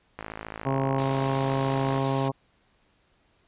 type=click train; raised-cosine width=0.5 ms; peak=-20 dBFS; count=98; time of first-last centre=0.19-1.98 s; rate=54.2 Hz
type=harmonic tone; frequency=135.1 Hz; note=C#3; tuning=44 cents flat; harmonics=1 / 2 / 3 / 4 / 5 / 6 / 7 / 8; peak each=-27 / -30 / -32 / -33 / -34 / -35 / -35 / -36 dBFS; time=0.65-2.32 s; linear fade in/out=20 ms
type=noise; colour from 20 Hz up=white; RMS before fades=-35 dBFS; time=0.98-2.29 s; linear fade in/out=10 ms
effects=pink hiss -66 dBFS RMS until 3.47 s + resampled to 8000 Hz